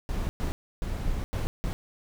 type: noise bursts at uneven times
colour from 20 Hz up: brown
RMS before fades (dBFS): -29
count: 5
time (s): 0.09-0.29 / 0.4-0.52 / 0.82-1.24 / 1.33-1.47 / 1.64-1.73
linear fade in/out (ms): 0
effects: none